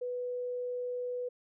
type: tone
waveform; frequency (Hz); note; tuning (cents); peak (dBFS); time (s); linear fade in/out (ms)
sine; 493.9; B4; 0; -33; 0.01-1.29; 10
effects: none